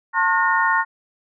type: tone cluster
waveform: sine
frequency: 901 / 1076 / 1437 / 1837 Hz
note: A5 / C6 / F6 / A#6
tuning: +41 / +48 / +49 / -26 cents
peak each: -21 dBFS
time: 0.13-0.85 s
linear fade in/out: 50 ms
effects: none